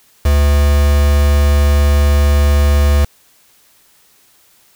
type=tone with quantisation; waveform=triangle; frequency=72.2 Hz; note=D2; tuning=29 cents flat; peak=-6 dBFS; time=0.25-3.05 s; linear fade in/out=5 ms; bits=3; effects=white hiss -51 dBFS RMS until 4.75 s